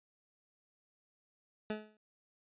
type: tone with exponential decay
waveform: 20% pulse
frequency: 213.9 Hz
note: A3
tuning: 49 cents flat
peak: -28 dBFS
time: 1.7-1.97 s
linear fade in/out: 2 ms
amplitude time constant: 58 ms
effects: resampled to 8000 Hz